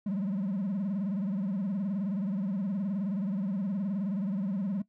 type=tone with vibrato; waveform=triangle; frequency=194.9 Hz; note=G3; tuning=10 cents flat; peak=-26 dBFS; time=0.06-4.82 s; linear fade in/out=5 ms; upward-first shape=sine; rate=19 Hz; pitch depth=160 cents each way; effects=noise-tail reverb RT60 0.1 s tail -19 dB re dry + tanh soft clip ceiling -22 dBFS